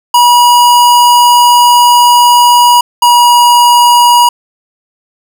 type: tone pair in turn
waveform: square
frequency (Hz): 967 / 962.7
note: B5 / B5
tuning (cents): -37 / -45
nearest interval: unison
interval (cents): 8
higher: first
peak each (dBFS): -3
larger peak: neither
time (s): 0.14-2.81 / 3.02-4.29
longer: first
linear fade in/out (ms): 5
effects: none